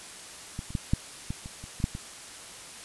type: clicks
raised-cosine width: 5 ms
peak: -21 / -28 / -15 / -10 / -19 / -27 / -29 / -26 / -12 / -23 dBFS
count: 10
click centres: 0.591 / 0.705 / 0.752 / 0.935 / 1.305 / 1.459 / 1.64 / 1.802 / 1.841 / 1.951 s
effects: white hiss -44 dBFS RMS until 2.84 s + resampled to 24000 Hz